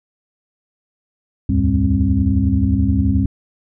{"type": "tone cluster", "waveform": "sine", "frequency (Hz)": [72.7, 84, 103.2, 199.2, 266.5], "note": ["D2", "E2", "G#2", "G3", "C4"], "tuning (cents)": [-17, 33, -10, 28, 32], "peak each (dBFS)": -19, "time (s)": [1.49, 3.26], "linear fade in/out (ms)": 5, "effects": ["tanh soft clip ceiling -1 dBFS"]}